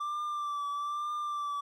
triangle tone with vibrato, 1174.7 Hz, D6, in tune, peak -30 dBFS, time 0-1.61 s, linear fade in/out 10 ms, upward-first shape triangle, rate 1.1 Hz, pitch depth 41 cents each way, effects none

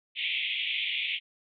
white band-pass noise, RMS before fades -31 dBFS, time 0.15-1.2 s, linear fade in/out 50 ms, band 2100 to 3500 Hz, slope 96 dB/octave, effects none

